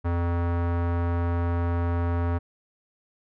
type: tone with low-pass filter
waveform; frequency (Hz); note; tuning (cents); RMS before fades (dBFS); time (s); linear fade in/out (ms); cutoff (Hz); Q
square; 86; F2; -26; -25; 0.04-2.39; 20; 1300; 1.3
effects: none

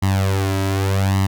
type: tone with flanger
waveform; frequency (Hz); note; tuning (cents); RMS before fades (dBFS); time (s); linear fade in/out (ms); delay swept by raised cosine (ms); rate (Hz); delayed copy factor
sawtooth; 96.9; G2; -20; -18; 0.02-1.27; 10; 1 to 3.1; 0.85; +0.85
effects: none

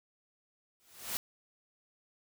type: noise with exponential growth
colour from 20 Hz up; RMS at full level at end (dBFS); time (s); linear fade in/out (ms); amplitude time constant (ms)
white; -32; 0.8-1.17; 0; 80
effects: none

